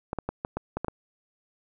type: clicks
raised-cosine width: 1 ms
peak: -15 dBFS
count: 8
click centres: 0.131 / 0.187 / 0.29 / 0.449 / 0.57 / 0.77 / 0.846 / 0.883 s
effects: none